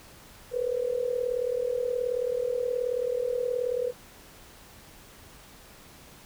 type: tone with amplitude modulation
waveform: sine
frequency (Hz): 492.3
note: B4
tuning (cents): -6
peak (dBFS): -22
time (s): 0.51-3.93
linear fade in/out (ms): 50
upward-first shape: sine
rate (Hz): 38.7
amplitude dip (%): 80
effects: pink hiss -51 dBFS RMS until 6.25 s